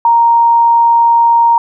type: tone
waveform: sine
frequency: 932.3 Hz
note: A#5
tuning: in tune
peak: -5 dBFS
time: 0.05-1.58 s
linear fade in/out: 2 ms
effects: none